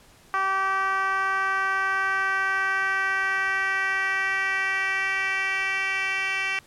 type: tone with band-pass filter sweep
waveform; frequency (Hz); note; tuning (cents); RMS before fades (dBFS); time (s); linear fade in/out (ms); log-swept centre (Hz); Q
10% pulse; 385.9; G4; -27; -25; 0.34-6.59; 0; 1200 to 2500; 2.6
effects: pink hiss -54 dBFS RMS until 6.66 s + low-pass 12000 Hz 12 dB/octave